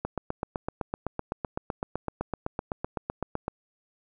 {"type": "click train", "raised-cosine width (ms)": 1, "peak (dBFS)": -15, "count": 28, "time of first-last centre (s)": [0.05, 3.481], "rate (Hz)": 7.87, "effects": []}